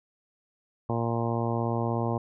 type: harmonic tone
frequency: 116.54 Hz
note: A#2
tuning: in tune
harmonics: 1 / 2 / 3 / 4 / 5 / 6 / 7 / 8 / 9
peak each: -29 / -32 / -34 / -35 / -36 / -37 / -37 / -38 / -39 dBFS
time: 0.89-2.18 s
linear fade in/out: 5 ms
effects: none